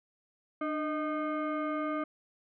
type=tone with frequency modulation; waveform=sine; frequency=299.8 Hz; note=D4; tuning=36 cents sharp; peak=-30 dBFS; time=0.61-2.04 s; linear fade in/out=5 ms; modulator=923 Hz; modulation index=1.2; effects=none